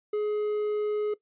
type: tone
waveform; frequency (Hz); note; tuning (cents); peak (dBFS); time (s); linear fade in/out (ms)
triangle; 420.7; G#4; +22; -23; 0.13-1.14; 5
effects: noise-tail reverb RT60 0.1 s tail -18 dB re dry + resampled to 8000 Hz